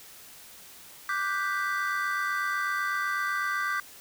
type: chord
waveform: triangle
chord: G major seventh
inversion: second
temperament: equal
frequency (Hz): 1174.7 / 1480 / 1568 / 1975.5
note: D6 / F#6 / G6 / B6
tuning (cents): 0 / 0 / 0 / 0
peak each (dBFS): -29 / -34 / -29 / -33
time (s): 1.09-3.8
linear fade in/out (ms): 2
effects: white hiss -49 dBFS RMS until 4 s